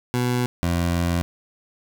20% pulse tone pair in turn, 123.47 / 86.15 Hz, B2 / F2, 0 / -23 cents, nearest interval tritone, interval 623 cents, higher first, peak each -15 dBFS, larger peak neither, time 0.14-0.46 / 0.63-1.22 s, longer second, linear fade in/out 0 ms, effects none

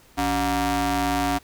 sawtooth ring-modulated tone, 220 Hz, A3, in tune, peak -14 dBFS, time 0.17-1.39 s, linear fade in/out 20 ms, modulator 501 Hz, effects pink hiss -54 dBFS RMS until 1.43 s

